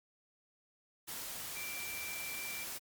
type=tone in noise; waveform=sine; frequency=2348 Hz; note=D7; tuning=1 cent flat; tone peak=-43 dBFS; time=1.55-2.65 s; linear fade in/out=20 ms; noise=white; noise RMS=-43 dBFS; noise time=1.07-2.79 s; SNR=-3 dB; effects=Opus 48 kbps